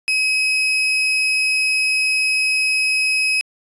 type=tone; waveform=35% pulse; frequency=2547 Hz; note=D#7; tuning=40 cents sharp; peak=-14 dBFS; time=0.08-3.41 s; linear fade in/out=0 ms; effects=resampled to 24000 Hz